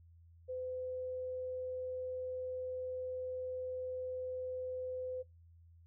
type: tone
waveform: sine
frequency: 509 Hz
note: C5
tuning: 48 cents flat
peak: -38 dBFS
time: 0.48-5.23 s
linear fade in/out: 20 ms
effects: noise-tail reverb RT60 0.2 s tail -22 dB re dry + added 84 Hz sine -58 dBFS peak until 5.86 s